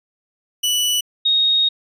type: tone pair in turn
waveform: sawtooth / sine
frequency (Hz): 2960 / 3737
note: F#7 / A#7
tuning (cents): 0 / +4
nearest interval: major third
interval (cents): 404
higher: second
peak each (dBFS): -13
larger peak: neither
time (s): 0.63-1.01 / 1.25-1.69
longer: second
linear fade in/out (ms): 10
effects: resampled to 32000 Hz